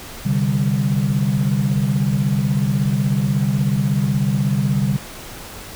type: chord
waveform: sine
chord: C suspended second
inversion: none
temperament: just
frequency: 130.81 / 147.16 / 196.22 Hz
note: C3 / D3 / G3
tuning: 0 / +4 / +2 cents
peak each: -19 dBFS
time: 0.25-4.97 s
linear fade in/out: 10 ms
effects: tanh soft clip ceiling -8 dBFS + pink hiss -35 dBFS RMS until 5.75 s